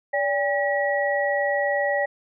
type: tone cluster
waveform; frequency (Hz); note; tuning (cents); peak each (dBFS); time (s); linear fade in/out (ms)
sine; 575 / 803 / 1920; D5 / G5 / B6; -37 / +41 / -49; -23 / -27 / -25; 0.13-2.06; 10
effects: none